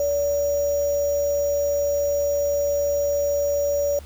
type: tone with sample-and-hold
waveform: sine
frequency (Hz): 573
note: D5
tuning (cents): -43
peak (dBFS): -19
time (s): 0-3.99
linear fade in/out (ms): 2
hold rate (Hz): 6300
effects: added 73 Hz sine -39 dBFS peak until 4.05 s + pink hiss -49 dBFS RMS until 4.05 s